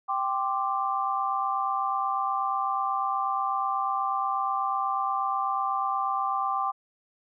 sine chord, G suspended fourth, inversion none, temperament equal, 784 / 1046.5 / 1174.7 Hz, G5 / C6 / D6, 0 / 0 / 0 cents, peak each -29 / -31 / -28 dBFS, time 0.08-6.72 s, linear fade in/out 20 ms, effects none

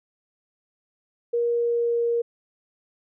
sine tone with pitch glide, 473.1 to 469.8 Hz, A#4 to A#4, +26 to +13 cents, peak -20 dBFS, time 1.33-2.22 s, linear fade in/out 10 ms, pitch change -13 cents, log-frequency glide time 1.49-2.03 s, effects none

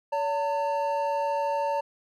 triangle tone pair together, 569 / 903.2 Hz, C#5 / A5, +45 / +45 cents, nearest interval minor sixth, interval 800 cents, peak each -26 / -25 dBFS, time 0.12-1.81 s, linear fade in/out 10 ms, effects none

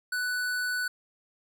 sine tone with hard clipping, 1488 Hz, F#6, 9 cents sharp, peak -29 dBFS, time 0.12-0.88 s, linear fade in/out 5 ms, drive 18 dB, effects none

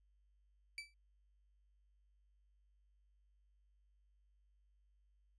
30% pulse tone with exponential decay, 2317 Hz, D7, 24 cents flat, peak -38 dBFS, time 0.78-0.94 s, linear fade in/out 1 ms, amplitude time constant 34 ms, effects added 50 Hz sine -70 dBFS peak until 5.38 s + resampled to 24000 Hz

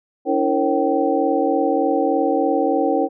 sine tone cluster, 284.4 / 327.7 / 464.3 / 542 / 772 Hz, C#4 / E4 / A#4 / C#5 / G5, +45 / -10 / -7 / -39 / -27 cents, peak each -22 dBFS, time 0.25-3.09 s, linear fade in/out 50 ms, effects none

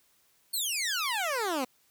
15% pulse exponential sweep, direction down, 4498 to 243 Hz, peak -22 dBFS, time 0.53-1.65 s, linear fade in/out 10 ms, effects white hiss -67 dBFS RMS until 1.9 s

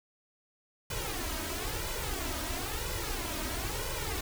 pink noise with flanger, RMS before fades -35 dBFS, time 0.9-4.21 s, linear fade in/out 5 ms, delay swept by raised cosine 2 to 3.2 ms, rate 1 Hz, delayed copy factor +0.75, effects none

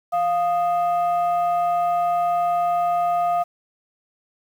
sine tone pair together, 700.2 / 1240 Hz, F5 / D#6, +4 / -6 cents, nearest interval minor seventh, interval 990 cents, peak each -17 / -25 dBFS, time 0.12-3.44 s, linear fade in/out 20 ms, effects tanh soft clip ceiling -14 dBFS + 8-bit

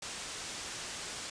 white low-pass noise, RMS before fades -42 dBFS, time 0.02-1.3 s, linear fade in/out 5 ms, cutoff 8400 Hz, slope 24 dB/octave, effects resampled to 22050 Hz

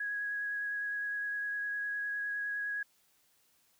sine tone with vibrato, 1661.2 Hz, G#6, in tune, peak -33 dBFS, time 0-2.83 s, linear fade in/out 5 ms, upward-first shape sine, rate 9.8 Hz, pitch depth 11 cents each way, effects white hiss -70 dBFS RMS until 3.79 s

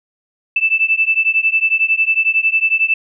sine beating tone pair, 2637 / 2648 Hz, E7 / E7, 0 / +7 cents, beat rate 11 Hz, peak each -15 dBFS, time 0.56-2.94 s, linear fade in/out 5 ms, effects none

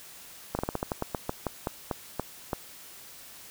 slowing click train, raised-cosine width 1 ms, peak -14 dBFS, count 15, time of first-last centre 0.55-2.532 s, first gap 39 ms, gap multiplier 1.18, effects white hiss -48 dBFS RMS until 3.5 s

